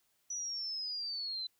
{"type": "linear sweep", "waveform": "sine", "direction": "down", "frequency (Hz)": [5920, 4006], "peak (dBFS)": -36, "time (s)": [0.3, 1.47], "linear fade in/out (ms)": 5, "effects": ["white hiss -75 dBFS RMS until 1.59 s"]}